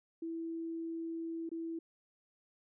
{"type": "tone with dropouts", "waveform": "sine", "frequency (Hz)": 329.6, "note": "E4", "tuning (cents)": 0, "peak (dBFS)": -37, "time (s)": [0.22, 1.79], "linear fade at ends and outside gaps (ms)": 5, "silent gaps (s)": [1.492, 1.515], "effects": []}